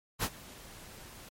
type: noise with ADSR envelope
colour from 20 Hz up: pink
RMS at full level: -29 dBFS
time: 0.19-1.29 s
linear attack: 44 ms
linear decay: 56 ms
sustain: -21 dB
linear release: 5 ms
effects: MP3 64 kbps